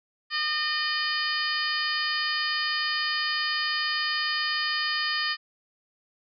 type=harmonic tone with a mistuned harmonic; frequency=609 Hz; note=D#5; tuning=37 cents flat; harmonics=2 / 3 / 4 / 5 / 6 / 7 / 8; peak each=-33 / -29 / -37 / -33 / -41 / -34 / -31 dBFS; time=0.3-5.37 s; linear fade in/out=50 ms; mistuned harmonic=7; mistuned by=+36 cents; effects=none